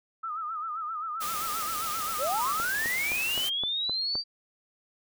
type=tone with vibrato; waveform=sine; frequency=1272 Hz; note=D#6; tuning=38 cents sharp; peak=-31 dBFS; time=0.23-2.53 s; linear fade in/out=10 ms; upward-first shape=sine; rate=7.6 Hz; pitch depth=95 cents each way
type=noise; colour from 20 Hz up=white; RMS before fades=-35 dBFS; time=1.2-3.5 s; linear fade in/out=20 ms
type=linear sweep; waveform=sine; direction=up; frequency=471.2 to 4699 Hz; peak=-27 dBFS; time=2.18-4.24 s; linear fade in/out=50 ms
type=click train; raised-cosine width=1 ms; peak=-23 dBFS; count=7; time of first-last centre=2.6-4.154 s; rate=3.86 Hz
effects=none